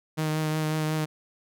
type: tone with vibrato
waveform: sawtooth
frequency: 155.5 Hz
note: D#3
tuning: 1 cent flat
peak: -21 dBFS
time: 0.17-1.06 s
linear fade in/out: 20 ms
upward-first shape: triangle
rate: 5.5 Hz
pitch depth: 19 cents each way
effects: none